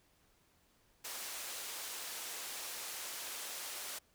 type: band-pass noise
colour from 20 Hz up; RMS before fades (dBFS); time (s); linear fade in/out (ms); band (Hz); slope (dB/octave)
white; -44; 1.04-3.99; 10; 400 to 12000; 12
effects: pink hiss -71 dBFS RMS until 4.14 s